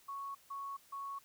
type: tone bursts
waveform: sine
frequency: 1108.7 Hz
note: C#6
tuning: in tune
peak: -40 dBFS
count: 3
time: 0.08-1.19 s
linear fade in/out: 10 ms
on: 270 ms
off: 150 ms
effects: white hiss -65 dBFS RMS until 1.24 s